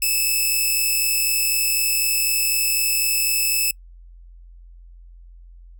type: tone pair together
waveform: 5% pulse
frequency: 2600 / 2644 Hz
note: E7 / E7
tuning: -24 / +5 cents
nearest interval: unison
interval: 29 cents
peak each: -11 / -13 dBFS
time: 0.02-3.71 s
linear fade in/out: 2 ms
effects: noise-tail reverb RT60 0.1 s tail -26 dB re dry + added 43 Hz sine -41 dBFS peak until 5.79 s